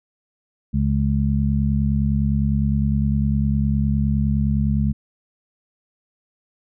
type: harmonic tone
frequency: 69.8 Hz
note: C#2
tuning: 13 cents sharp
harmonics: 1 / 2 / 3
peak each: -21 / -21 / -21 dBFS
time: 0.73-4.93 s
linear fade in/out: 20 ms
effects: none